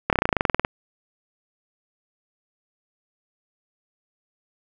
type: slowing click train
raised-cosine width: 0.5 ms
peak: -3 dBFS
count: 15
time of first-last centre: 0.1-0.649 s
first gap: 28 ms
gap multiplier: 1.05
effects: none